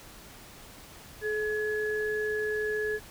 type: tone pair together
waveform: sine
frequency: 427.2 / 1693.1 Hz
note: G#4 / G#6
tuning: +49 / +33 cents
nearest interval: 2 octaves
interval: 2384 cents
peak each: -29 / -32 dBFS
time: 1.21-3 s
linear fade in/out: 50 ms
effects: pink hiss -49 dBFS RMS until 3.1 s